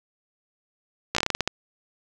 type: slowing click train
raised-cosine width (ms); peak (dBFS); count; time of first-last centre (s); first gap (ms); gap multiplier
0.2; -5; 10; 1.15-1.476; 15; 1.21
effects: none